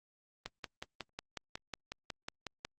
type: click train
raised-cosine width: 0.2 ms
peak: -22 dBFS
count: 13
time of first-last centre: 0.46-2.65 s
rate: 5.48 Hz
effects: Opus 24 kbps